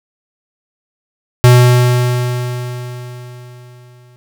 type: tone with exponential decay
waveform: square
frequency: 123.47 Hz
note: B2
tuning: in tune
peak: -3 dBFS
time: 1.44-4.16 s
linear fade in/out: 0 ms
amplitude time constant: 590 ms
effects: none